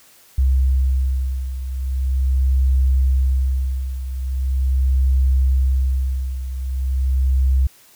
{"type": "beating tone pair", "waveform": "sine", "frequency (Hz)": [65.5, 65.91], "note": ["C2", "C2"], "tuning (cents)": [2, 13], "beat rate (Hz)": 0.41, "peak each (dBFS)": [-16, -21], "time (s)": [0.38, 7.67], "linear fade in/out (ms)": 5, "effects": ["white hiss -50 dBFS RMS until 7.95 s"]}